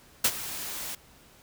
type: noise with ADSR envelope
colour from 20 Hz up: white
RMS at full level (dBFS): -20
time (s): 0.24-0.95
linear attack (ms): 7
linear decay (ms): 57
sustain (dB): -16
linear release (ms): 4
effects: pink hiss -56 dBFS RMS until 1.42 s